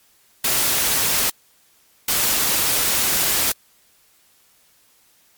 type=noise bursts at uneven times; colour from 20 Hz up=white; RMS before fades=-19 dBFS; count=2; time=0.44-1.3 / 2.08-3.52 s; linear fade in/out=5 ms; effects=white hiss -57 dBFS RMS until 5.37 s + MP3 96 kbps